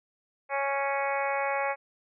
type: harmonic tone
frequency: 277.2 Hz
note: C#4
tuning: in tune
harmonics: 2 / 3 / 4 / 5 / 6 / 7 / 8 / 9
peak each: -31 / -31 / -35 / -39 / -38 / -38 / -35 / -42 dBFS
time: 0.49-1.76 s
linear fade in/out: 50 ms
effects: none